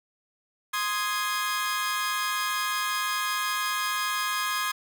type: chord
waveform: sawtooth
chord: Ab major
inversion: first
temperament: equal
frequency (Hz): 1046.5 / 1244.5 / 1661.2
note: C6 / Eb6 / Ab6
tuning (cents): 0 / 0 / 0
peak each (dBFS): -27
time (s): 0.73-4.72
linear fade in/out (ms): 10
effects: none